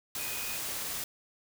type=tone in noise; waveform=sine; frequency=2489 Hz; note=D#7; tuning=in tune; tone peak=-42 dBFS; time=0.19-0.57 s; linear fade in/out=2 ms; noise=white; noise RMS=-36 dBFS; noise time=0.15-1.04 s; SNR=-9 dB; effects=none